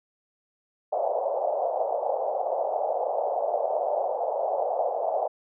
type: band-pass noise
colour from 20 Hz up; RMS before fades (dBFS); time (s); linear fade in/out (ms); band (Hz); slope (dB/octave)
pink; -27; 0.92-5.28; 10; 530 to 780; 48
effects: none

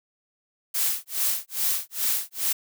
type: noise with tremolo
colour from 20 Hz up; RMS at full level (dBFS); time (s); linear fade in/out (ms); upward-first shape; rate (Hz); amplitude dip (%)
blue; -23; 0.74-2.53; 10; sine; 2.4; 100
effects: none

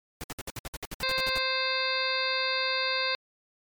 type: noise bursts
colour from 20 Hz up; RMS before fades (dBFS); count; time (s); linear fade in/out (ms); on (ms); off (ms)
pink; -36; 14; 0.21-1.381; 0; 27; 61
type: harmonic tone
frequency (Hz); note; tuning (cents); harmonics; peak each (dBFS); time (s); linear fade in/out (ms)
523.3; C5; 0; 1 / 2 / 3 / 4 / 5 / 7 / 8 / 9; -34 / -34 / -34 / -34 / -34 / -34 / -34 / -34; 1.03-3.15; 0
effects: MP3 96 kbps

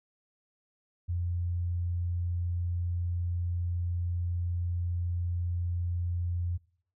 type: tone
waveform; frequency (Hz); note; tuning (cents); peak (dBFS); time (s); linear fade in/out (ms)
sine; 87.31; F2; 0; -28; 1.08-6.58; 20
effects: noise-tail reverb RT60 0.6 s tail -23 dB re dry

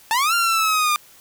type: linear two-way sweep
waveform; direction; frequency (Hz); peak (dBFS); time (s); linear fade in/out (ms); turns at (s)
sawtooth; up then down; 863 to 1396.9 to 1198; -13; 0.11-0.96; 0; 0.34
effects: white hiss -49 dBFS RMS until 1.2 s

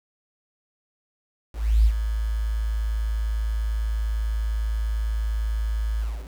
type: tone with ADSR envelope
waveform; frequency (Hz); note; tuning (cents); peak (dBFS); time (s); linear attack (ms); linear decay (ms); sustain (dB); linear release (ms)
sine; 54.4; A1; -19; -12; 1.53-6.3; 320; 68; -10; 290
effects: 7-bit

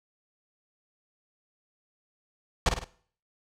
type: noise with echo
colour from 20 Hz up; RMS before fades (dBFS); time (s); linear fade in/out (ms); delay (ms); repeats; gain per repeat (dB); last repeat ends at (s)
pink; -21; 2.66-2.69; 2; 51; 3; -6; 2.843
effects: noise-tail reverb RT60 0.5 s tail -18 dB re dry + low-pass 6000 Hz 12 dB/octave

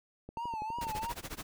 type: click train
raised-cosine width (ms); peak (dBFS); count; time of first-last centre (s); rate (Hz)
2; -31; 10; 0.29-1.034; 12.1
type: tone with vibrato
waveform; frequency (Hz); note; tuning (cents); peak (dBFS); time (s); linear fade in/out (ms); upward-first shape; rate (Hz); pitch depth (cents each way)
triangle; 903; A5; +45; -33; 0.37-1.12; 2; triangle; 3; 120
type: noise with tremolo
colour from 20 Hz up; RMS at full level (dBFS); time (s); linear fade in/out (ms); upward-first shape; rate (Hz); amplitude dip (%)
pink; -39; 0.81-1.43; 2; sine; 14; 95
effects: none

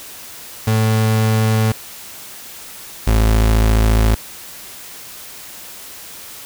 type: tone pair in turn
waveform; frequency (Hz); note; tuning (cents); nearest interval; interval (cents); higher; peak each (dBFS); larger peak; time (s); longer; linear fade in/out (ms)
35% pulse; 110 / 54.49; A2 / A1; 0 / -16; octave; 1216; first; -11 / -9; second; 0.67-1.72 / 3.07-4.15; second; 5
effects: white hiss -35 dBFS RMS until 6.45 s

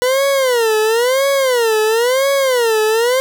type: tone with vibrato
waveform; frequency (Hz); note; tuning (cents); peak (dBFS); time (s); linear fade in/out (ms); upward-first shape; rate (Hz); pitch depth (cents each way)
40% pulse; 489.2; B4; -16; -11; 0.02-3.2; 0; sine; 0.98; 220
effects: none

